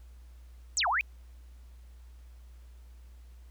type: exponential two-way sweep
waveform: sine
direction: down then up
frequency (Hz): 8200 to 670 to 2613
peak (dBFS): -25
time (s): 0.77-1.01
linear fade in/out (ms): 0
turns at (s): 0.88
effects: added 60 Hz sine -48 dBFS peak until 3.5 s + pink hiss -67 dBFS RMS until 3.5 s